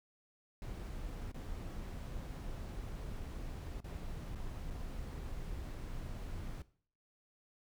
brown noise with dropouts, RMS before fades -43 dBFS, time 0.62-6.62 s, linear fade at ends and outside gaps 1 ms, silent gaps 1.317-1.344 / 3.803-3.843 / 4.349-4.356 / 4.703-4.707 s, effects noise-tail reverb RT60 0.5 s tail -18 dB re dry

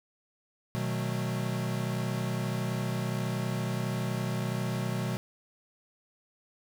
square chord, B dominant seventh, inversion none, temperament equal, 123.47 / 155.56 / 185 / 220 Hz, B2 / D#3 / F#3 / A3, 0 / 0 / 0 / 0 cents, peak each -33 / -38 / -36 / -39 dBFS, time 0.75-5.17 s, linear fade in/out 0 ms, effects none

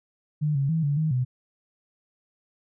sine tone with pitch steps, 150.6 / 138 / 161.9 / 143.5 / 156.9 / 126.5 Hz, D3 / C#3 / E3 / D3 / D#3 / B2, +44 / -7 / -31 / -40 / +15 / +42 cents, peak -21 dBFS, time 0.41-1.25 s, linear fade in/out 20 ms, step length 140 ms, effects none

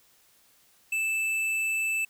triangle tone with tanh clipping, 2637 Hz, E7, in tune, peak -27 dBFS, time 0.92-2.05 s, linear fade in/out 5 ms, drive 15 dB, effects white hiss -62 dBFS RMS until 2.09 s

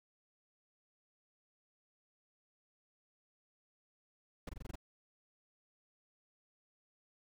brown noise bursts, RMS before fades -43 dBFS, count 7, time 4.47-4.756 s, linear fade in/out 5 ms, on 22 ms, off 22 ms, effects none

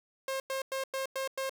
sawtooth tone bursts, 534 Hz, C5, 35 cents sharp, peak -28 dBFS, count 6, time 0.28-1.495 s, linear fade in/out 2 ms, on 120 ms, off 99 ms, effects none

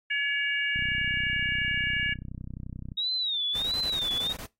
harmonic tone, 566 Hz, C#5, 36 cents sharp, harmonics 3 / 4 / 5, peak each -28 / -30 / -32 dBFS, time 0.1-2.14 s, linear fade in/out 10 ms
click train, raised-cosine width 5 ms, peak -26 dBFS, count 69, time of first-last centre 0.76-2.919 s, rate 31.5 Hz
sine tone with vibrato, 3729 Hz, A#7, in tune, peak -26 dBFS, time 2.97-4.33 s, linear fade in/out 10 ms, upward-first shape sine, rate 1.5 Hz, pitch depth 150 cents each way
pink noise bursts, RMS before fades -40 dBFS, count 10, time 3.55-4.457 s, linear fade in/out 0 ms, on 70 ms, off 23 ms
effects noise-tail reverb RT60 0.2 s tail -21 dB re dry + AAC 48 kbps

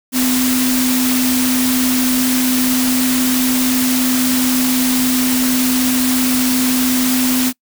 sine tone in noise, 254.2 Hz, C4, 50 cents flat, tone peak -14 dBFS, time 0.12-7.53 s, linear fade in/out 50 ms, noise white, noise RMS -19 dBFS, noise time 0.12-7.53 s, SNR +2 dB, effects noise-tail reverb RT60 0.1 s tail -24 dB re dry

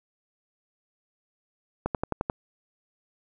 click train, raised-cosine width 1 ms, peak -12 dBFS, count 6, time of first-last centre 1.86-2.299 s, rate 11.4 Hz, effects none

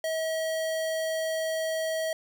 square tone, 641 Hz, E5, 49 cents flat, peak -28 dBFS, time 0.04-2.13 s, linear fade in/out 2 ms, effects none

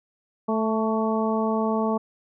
harmonic tone with a mistuned harmonic, 220 Hz, A3, in tune, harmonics 1 / 2 / 3 / 4 / 5, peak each -24 / -27 / -29 / -30 / -31 dBFS, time 0.48-1.98 s, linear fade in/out 10 ms, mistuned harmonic 5, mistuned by +28 cents, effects none

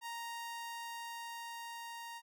sawtooth tone with level ramp, 932.3 Hz, A#5, in tune, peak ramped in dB -37 to -41 dBFS, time 0.01-2.22 s, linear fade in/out 50 ms, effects none

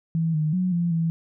sine tone with pitch steps, 163.4 / 153.9 / 183.2 / 171.9 / 164.8 Hz, E3 / D#3 / F#3 / F3 / E3, -15 / -19 / -17 / -27 / 0 cents, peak -20 dBFS, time 0.15-1.1 s, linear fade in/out 0 ms, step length 190 ms, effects none

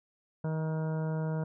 harmonic tone, 158.1 Hz, D#3, 28 cents sharp, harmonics 1 / 2 / 3 / 4 / 5 / 6 / 7 / 8 / 9 / 10, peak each -30 / -45 / -40 / -42 / -53 / -46 / -57 / -58 / -50 / -59 dBFS, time 0.44-1.44 s, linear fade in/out 5 ms, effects none

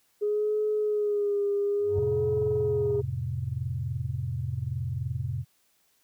sine tone with vibrato, 414.8 Hz, G#4, 2 cents flat, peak -23 dBFS, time 0.21-3.02 s, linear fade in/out 20 ms, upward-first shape sine, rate 0.57 Hz, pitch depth 44 cents each way
sine tone with exponential growth, 98 Hz, G2, in tune, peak -23 dBFS, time 1.79-1.99 s, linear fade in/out 5 ms, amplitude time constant 43 ms
sine chord, F major, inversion none, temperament equal, 87.31 / 110 / 130.81 Hz, F2 / A2 / C3, 0 / 0 / 0 cents, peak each -34 / -33 / -31 dBFS, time 1.94-5.45 s, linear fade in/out 50 ms
effects tanh soft clip ceiling -17 dBFS + white hiss -68 dBFS RMS until 6.03 s

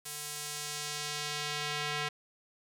square tone with band-pass filter sweep, 148.4 Hz, D3, 18 cents sharp, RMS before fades -37 dBFS, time 0.05-2.09 s, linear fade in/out 10 ms, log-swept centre 11000 to 2600 Hz, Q 0.85, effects none

